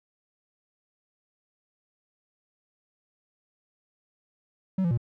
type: tone with pitch steps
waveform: triangle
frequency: 189.2 / 170.2 / 118 Hz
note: F#3 / F3 / A#2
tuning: +39 / -44 / +22 cents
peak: -20 dBFS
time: 4.78-4.975 s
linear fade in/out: 5 ms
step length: 65 ms
effects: none